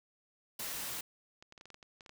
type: noise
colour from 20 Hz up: white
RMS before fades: -40 dBFS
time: 0.59-1.01 s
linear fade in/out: 5 ms
type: clicks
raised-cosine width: 0.2 ms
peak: -35 dBFS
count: 11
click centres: 1.425 / 1.524 / 1.578 / 1.611 / 1.656 / 1.703 / 1.744 / 1.828 / 2.008 / 2.062 / 2.094 s
effects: none